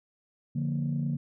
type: chord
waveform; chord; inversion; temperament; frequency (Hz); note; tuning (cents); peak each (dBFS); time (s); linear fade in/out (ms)
sine; Bb major; first; just; 145.68 / 174.81 / 233.1; D3 / F3 / Bb3; -14 / +2 / 0; -28 / -34 / -32; 0.55-1.17; 10
effects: tanh soft clip ceiling -20 dBFS